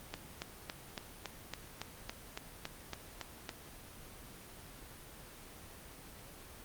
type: click train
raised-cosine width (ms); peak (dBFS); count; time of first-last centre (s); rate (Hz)
0.2; -21; 13; 0.14-3.492; 3.58
effects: pink hiss -52 dBFS RMS until 6.64 s + Opus 24 kbps